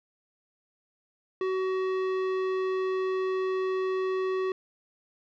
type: tone with tanh clipping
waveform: sine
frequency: 376.2 Hz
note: F#4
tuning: 29 cents sharp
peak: -28 dBFS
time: 1.41-4.52 s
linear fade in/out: 2 ms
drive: 15 dB
effects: none